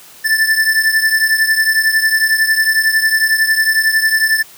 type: beating tone pair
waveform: square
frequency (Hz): 1760 / 1771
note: A6 / A6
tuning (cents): 0 / +11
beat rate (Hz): 11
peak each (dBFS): -13 / -17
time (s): 0.24-4.43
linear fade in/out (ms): 20
effects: white hiss -40 dBFS RMS until 4.57 s + high-pass 60 Hz 12 dB/octave